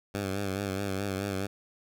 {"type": "tone with vibrato", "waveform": "10% pulse", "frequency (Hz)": 98, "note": "G2", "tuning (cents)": 0, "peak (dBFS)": -22, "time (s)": [0.14, 1.47], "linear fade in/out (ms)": 10, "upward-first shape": "sine", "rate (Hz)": 4.7, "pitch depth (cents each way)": 60, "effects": []}